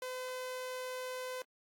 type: tone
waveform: sawtooth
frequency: 509 Hz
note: C5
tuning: 48 cents flat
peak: -35 dBFS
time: 0.02-1.42 s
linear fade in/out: 2 ms
effects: AAC 64 kbps